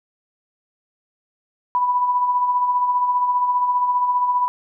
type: tone with tremolo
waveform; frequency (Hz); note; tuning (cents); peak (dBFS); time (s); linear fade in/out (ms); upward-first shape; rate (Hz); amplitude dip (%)
sine; 987.8; B5; 0; -14; 1.75-4.48; 0; sine; 15; 45
effects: none